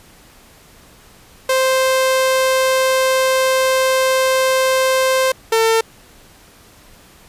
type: tone pair in turn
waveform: sawtooth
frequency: 523 / 450.2 Hz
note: C5 / A4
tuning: -1 / +40 cents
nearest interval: minor third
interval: 259 cents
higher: first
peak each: -9 / -8 dBFS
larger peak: second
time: 1.49-5.32 / 5.52-5.81 s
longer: first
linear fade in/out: 5 ms
effects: pink hiss -46 dBFS RMS until 7.28 s + resampled to 32000 Hz